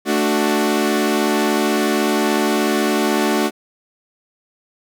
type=chord; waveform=sawtooth; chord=D major; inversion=second; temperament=equal; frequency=220 / 293.7 / 370 Hz; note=A3 / D4 / F#4; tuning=0 / 0 / 0 cents; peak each=-16 dBFS; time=0.05-3.51 s; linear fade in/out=50 ms; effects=none